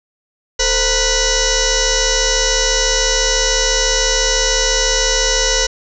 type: tone with frequency modulation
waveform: sine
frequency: 2941 Hz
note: F#7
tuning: 11 cents flat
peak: -12 dBFS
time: 0.59-5.67 s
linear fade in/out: 10 ms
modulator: 484 Hz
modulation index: 7.2
effects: none